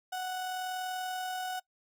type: tone with amplitude modulation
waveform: 35% pulse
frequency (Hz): 740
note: F#5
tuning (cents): 0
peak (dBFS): -31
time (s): 0.12-1.6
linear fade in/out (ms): 10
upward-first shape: sine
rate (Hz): 40.6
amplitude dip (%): 25
effects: noise-tail reverb RT60 0.1 s tail -22 dB re dry